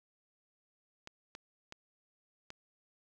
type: clicks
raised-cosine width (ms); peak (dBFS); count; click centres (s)
0.2; -28; 4; 1.074 / 1.351 / 1.724 / 2.504
effects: none